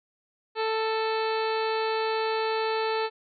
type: harmonic tone with a mistuned harmonic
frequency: 442.1 Hz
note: A4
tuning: 8 cents sharp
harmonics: 1 / 2 / 3 / 4 / 5 / 6 / 7 / 8 / 9 / 10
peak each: -27 / -30 / -35 / -38 / -42 / -38 / -45 / -45 / -41 / -42 dBFS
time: 0.55-3.1 s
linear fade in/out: 50 ms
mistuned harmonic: 6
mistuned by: -20 cents
effects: none